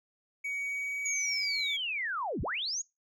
triangle tone with pitch glide, 2252 to 2274 Hz, C#7 to C#7, +27 to +44 cents, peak -31 dBFS, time 0.44-1.77 s, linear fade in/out 10 ms, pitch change +17 cents, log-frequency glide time 0.58-1.27 s
sine linear two-way sweep, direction down then up, 6850 to 32.7 to 6850 Hz, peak -31 dBFS, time 1.05-2.82 s, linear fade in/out 10 ms, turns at 2.42 s
effects noise-tail reverb RT60 0.2 s tail -21 dB re dry

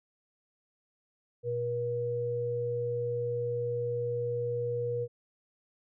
sine tone pair together, 120 / 480 Hz, B2 / B4, -49 / -49 cents, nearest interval 2 octaves, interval 2400 cents, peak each -36 / -30 dBFS, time 1.43-5.08 s, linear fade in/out 50 ms, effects none

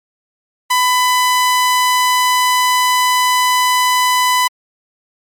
sawtooth tone, 1000 Hz, B5, 21 cents sharp, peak -7 dBFS, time 0.7-4.48 s, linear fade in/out 10 ms, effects MP3 64 kbps

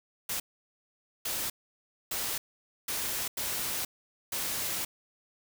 white noise bursts at uneven times, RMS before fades -33 dBFS, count 6, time 0.29-0.4 / 1.25-1.5 / 2.11-2.38 / 2.88-3.28 / 3.37-3.85 / 4.32-4.85 s, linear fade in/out 5 ms, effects none

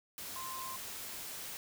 sine tone in noise, 1046.5 Hz, C6, in tune, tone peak -42 dBFS, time 0.36-0.76 s, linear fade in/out 0 ms, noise white, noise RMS -44 dBFS, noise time 0.18-1.57 s, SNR -1 dB, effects none

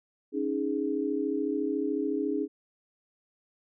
sine chord, C# suspended second, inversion none, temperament equal, 277.2 / 311.1 / 415.3 Hz, C#4 / D#4 / G#4, 0 / 0 / 0 cents, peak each -31 dBFS, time 0.32-2.48 s, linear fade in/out 50 ms, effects none

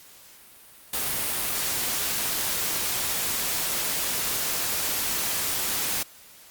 white noise, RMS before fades -27 dBFS, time 0.93-6.03 s, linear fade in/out 5 ms, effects white hiss -50 dBFS RMS until 6.5 s + Opus 48 kbps

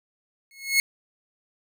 sawtooth tone with exponential growth, 2178 Hz, C#7, 31 cents flat, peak -11 dBFS, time 0.51-0.8 s, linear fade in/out 1 ms, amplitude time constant 63 ms, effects none

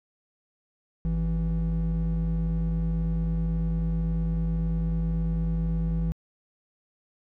triangle tone pair together, 51.91 / 164.81 Hz, G#1 / E3, 0 / 0 cents, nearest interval octave + minor sixth, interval 2000 cents, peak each -23 dBFS, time 1.05-6.12 s, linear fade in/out 0 ms, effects tanh soft clip ceiling -19 dBFS

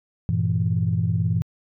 sine chord, E diminished, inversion first, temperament equal, 98 / 116.54 / 164.81 Hz, G2 / Bb2 / E3, 0 / 0 / 0 cents, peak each -23 dBFS, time 0.29-1.42 s, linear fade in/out 0 ms, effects tanh soft clip ceiling -10 dBFS

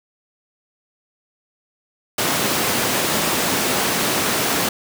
pink high-pass noise, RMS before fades -20 dBFS, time 2.18-4.69 s, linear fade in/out 5 ms, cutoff 190 Hz, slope 12 dB/octave, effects none

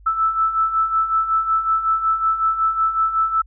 sine beating tone pair, 1313 / 1318.4 Hz, E6 / E6, -7 / 0 cents, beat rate 5.4 Hz, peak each -23 / -17 dBFS, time 0.06-3.42 s, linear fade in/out 10 ms, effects added 50 Hz sine -43 dBFS peak until 3.46 s

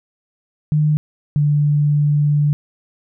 sine tone pair in turn, 151.5 / 147.1 Hz, D#3 / D3, -46 / +3 cents, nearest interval minor second, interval 51 cents, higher first, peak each -12 dBFS, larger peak neither, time 0.72-0.97 / 1.36-2.53 s, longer second, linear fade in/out 0 ms, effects none

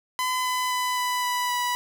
sawtooth tone with pitch steps, 1013 / 1006.6 / 1000.2 / 993.9 / 987.6 / 981.3 Hz, B5 / B5 / B5 / B5 / B5 / B5, +44 / +33 / +22 / +11 / 0 / -11 cents, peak -20 dBFS, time 0.19-1.75 s, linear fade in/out 0 ms, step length 260 ms, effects none

